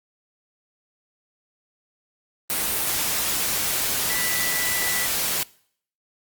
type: tone in noise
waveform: sine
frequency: 1974 Hz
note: B6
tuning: 1 cent flat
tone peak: -28 dBFS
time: 4.1-5.06 s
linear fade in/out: 0 ms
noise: white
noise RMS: -24 dBFS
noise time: 2.5-5.43 s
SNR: -7 dB
effects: noise-tail reverb RT60 0.6 s tail -23 dB re dry + Opus 32 kbps